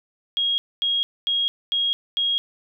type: tone bursts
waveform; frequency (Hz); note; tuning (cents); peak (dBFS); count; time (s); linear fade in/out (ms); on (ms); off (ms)
sine; 3278; G#7; -23; -19; 5; 0.37-2.38; 0; 210; 240
effects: none